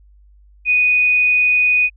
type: tone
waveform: sine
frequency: 2482 Hz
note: D#7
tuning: 5 cents flat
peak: -11 dBFS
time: 0.65-1.9 s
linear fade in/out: 50 ms
effects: added 50 Hz sine -45 dBFS peak until 1.96 s